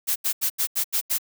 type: noise bursts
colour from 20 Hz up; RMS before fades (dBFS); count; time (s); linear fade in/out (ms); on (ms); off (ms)
blue; -23; 7; 0.07-1.185; 20; 89; 82
effects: none

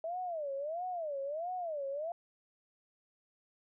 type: tone with vibrato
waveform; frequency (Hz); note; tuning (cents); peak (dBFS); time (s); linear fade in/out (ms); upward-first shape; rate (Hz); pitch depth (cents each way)
sine; 634; D#5; +32; -35; 0.04-2.12; 2; sine; 1.5; 260
effects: none

